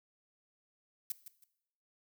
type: noise with echo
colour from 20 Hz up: violet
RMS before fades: -36 dBFS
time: 1.1-1.12 s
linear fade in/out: 2 ms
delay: 160 ms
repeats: 2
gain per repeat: -12 dB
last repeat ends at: 1.44 s
effects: noise-tail reverb RT60 0.8 s tail -17 dB re dry